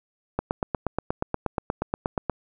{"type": "click train", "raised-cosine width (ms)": 1, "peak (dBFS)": -10, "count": 17, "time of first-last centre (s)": [0.39, 2.297], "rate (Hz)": 8.39, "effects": []}